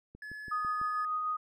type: click train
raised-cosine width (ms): 3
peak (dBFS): -36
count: 5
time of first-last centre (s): 0.15-0.814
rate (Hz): 6.02
type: tone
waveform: triangle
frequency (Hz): 1709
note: G#6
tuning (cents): +49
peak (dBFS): -39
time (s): 0.22-1.05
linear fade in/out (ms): 2
type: tone with tremolo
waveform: sine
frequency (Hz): 1244.5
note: D#6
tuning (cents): 0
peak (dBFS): -29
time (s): 0.51-1.37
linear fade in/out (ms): 10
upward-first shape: sine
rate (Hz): 6.7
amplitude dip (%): 25
effects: none